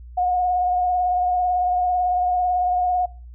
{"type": "tone with vibrato", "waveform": "sine", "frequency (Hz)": 723, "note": "F#5", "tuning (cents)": -40, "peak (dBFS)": -17, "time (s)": [0.17, 3.06], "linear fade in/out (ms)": 10, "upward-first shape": "sine", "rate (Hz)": 18, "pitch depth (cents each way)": 22, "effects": ["noise-tail reverb RT60 0.4 s tail -22 dB re dry", "added 60 Hz sine -37 dBFS peak until 3.34 s"]}